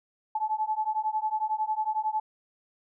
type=beating tone pair; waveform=sine; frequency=859 / 870 Hz; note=A5 / A5; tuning=-42 / -20 cents; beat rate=11 Hz; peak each=-29 dBFS; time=0.35-2.2 s; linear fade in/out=5 ms; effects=none